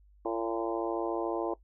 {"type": "harmonic tone with a mistuned harmonic", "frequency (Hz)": 113.8, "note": "A#2", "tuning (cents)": -41, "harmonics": [3, 4, 5, 6, 7, 8, 9], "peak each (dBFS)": [-33, -35, -37, -39, -40, -41, -42], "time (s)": [0.25, 1.54], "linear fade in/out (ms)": 5, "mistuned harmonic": 7, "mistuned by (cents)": 26, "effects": ["noise-tail reverb RT60 0.1 s tail -19 dB re dry", "added 50 Hz sine -57 dBFS peak until 1.63 s"]}